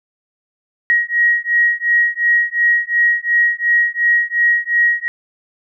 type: beating tone pair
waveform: sine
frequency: 1893 / 1895.8 Hz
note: A#6 / A#6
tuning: +26 / +29 cents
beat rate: 2.8 Hz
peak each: -15 dBFS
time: 0.9-5.08 s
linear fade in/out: 0 ms
effects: none